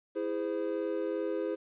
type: chord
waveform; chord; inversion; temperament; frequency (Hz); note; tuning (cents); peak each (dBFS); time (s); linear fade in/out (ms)
triangle; E augmented; none; just; 329.6 / 412 / 515; E4 / G#4 / B#4; 0 / -14 / -28; -33; 0.15-1.56; 20
effects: resampled to 8000 Hz + 11-bit